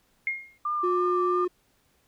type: tone with exponential decay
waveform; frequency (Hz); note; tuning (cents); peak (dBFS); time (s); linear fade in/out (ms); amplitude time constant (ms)
sine; 2137; C7; +36; -22; 0.27-0.58; 1; 67
type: tone with vibrato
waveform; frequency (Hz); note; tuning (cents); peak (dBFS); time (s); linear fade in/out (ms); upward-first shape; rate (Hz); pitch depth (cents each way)
sine; 1187; D6; +18; -25; 0.65-1.45; 5; sine; 3; 27
type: tone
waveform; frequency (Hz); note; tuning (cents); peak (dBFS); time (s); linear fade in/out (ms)
triangle; 359.1; F4; +48; -22; 0.83-1.48; 10
effects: pink hiss -67 dBFS RMS until 2.07 s